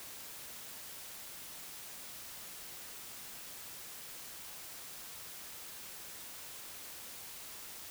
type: silence
effects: white hiss -48 dBFS RMS until 7.9 s